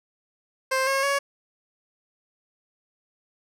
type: tone with pitch steps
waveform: 15% pulse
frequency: 526 / 542.4 / 559.2 Hz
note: C5 / C#5 / C#5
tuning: +9 / -38 / +15 cents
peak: -15 dBFS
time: 0.71-1.19 s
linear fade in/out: 10 ms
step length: 160 ms
effects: low-pass 11000 Hz 12 dB/octave